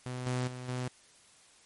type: tone with level steps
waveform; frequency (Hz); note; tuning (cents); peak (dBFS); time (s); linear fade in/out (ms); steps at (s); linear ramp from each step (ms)
sawtooth; 125.9; B2; +34; -32 / -26 / -36 / -29; 0.06-0.88; 0; 0.26 / 0.47 / 0.68; 10
effects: white hiss -60 dBFS RMS until 1.65 s + MP3 48 kbps